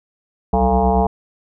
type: tone with frequency modulation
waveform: sine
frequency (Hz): 441.9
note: A4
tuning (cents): +7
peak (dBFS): -12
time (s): 0.53-1.07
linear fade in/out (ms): 5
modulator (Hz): 125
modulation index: 3.6
effects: none